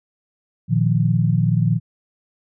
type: chord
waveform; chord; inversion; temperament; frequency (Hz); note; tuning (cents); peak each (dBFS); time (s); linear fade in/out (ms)
sine; Bb suspended fourth; none; equal with one note detuned; 116.54 / 153.51 / 174.61; Bb2 / Eb3 / F3; 0 / -23 / 0; -18 / -19 / -20; 0.68-1.8; 50
effects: none